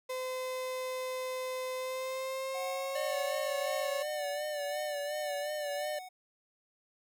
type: tone with pitch glide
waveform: 35% pulse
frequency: 513 to 546.7 Hz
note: C5 to C#5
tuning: -34 to -24 cents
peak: -33 dBFS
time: 0.09-4.03 s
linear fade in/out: 10 ms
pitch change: +110 cents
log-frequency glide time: 1.76-3.05 s
type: tone with tremolo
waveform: square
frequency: 740 Hz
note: F#5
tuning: in tune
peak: -39 dBFS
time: 2.54-6.09 s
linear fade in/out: 10 ms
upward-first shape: triangle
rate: 1.9 Hz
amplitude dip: 60%
type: tone with vibrato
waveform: square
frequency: 590 Hz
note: D5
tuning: 8 cents sharp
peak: -35 dBFS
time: 2.95-5.99 s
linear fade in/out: 5 ms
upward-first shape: sine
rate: 2.8 Hz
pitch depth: 48 cents each way
effects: none